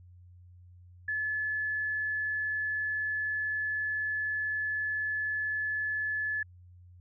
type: tone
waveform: sine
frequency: 1722 Hz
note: A6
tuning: 38 cents flat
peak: -29 dBFS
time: 1.08-6.43 s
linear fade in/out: 5 ms
effects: added 89 Hz sine -51 dBFS peak until 7 s